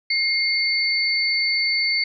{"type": "tone pair together", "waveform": "sine", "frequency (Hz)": [2133, 4516], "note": ["C7", "C#8"], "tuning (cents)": [33, 31], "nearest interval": "octave + minor second", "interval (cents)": 1298, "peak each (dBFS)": -21, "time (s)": [0.1, 2.04], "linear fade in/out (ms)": 5, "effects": []}